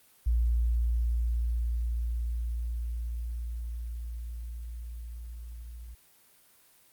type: tone with level ramp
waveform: sine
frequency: 58.27 Hz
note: A#1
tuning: in tune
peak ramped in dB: -22 to -40 dBFS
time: 0.26-5.95 s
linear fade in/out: 10 ms
effects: white hiss -61 dBFS RMS until 6.92 s + Opus 32 kbps